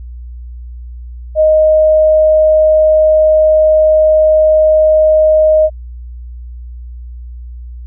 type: tone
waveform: sine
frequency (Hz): 622.3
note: D#5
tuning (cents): 0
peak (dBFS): -5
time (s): 1.35-5.7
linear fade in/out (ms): 50
effects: added 60 Hz sine -25 dBFS peak until 7.86 s